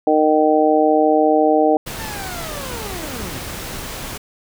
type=harmonic tone; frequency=154.2 Hz; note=D#3; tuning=15 cents flat; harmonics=2 / 3 / 4 / 5; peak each=-17 / -17 / -17 / -17 dBFS; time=0.07-1.77 s; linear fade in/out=2 ms
type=noise; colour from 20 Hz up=pink; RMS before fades=-29 dBFS; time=1.86-4.18 s; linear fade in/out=10 ms
type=linear sweep; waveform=25% pulse; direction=down; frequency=910 to 110.5 Hz; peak=-27 dBFS; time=1.99-3.39 s; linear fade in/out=10 ms
effects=none